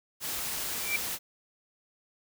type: noise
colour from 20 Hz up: white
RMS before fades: -34 dBFS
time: 0.2-1.19 s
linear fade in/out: 50 ms
type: tone with exponential growth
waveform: sine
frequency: 2341 Hz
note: D7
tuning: 6 cents flat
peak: -23 dBFS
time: 0.73-0.96 s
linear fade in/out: 2 ms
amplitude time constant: 49 ms
effects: none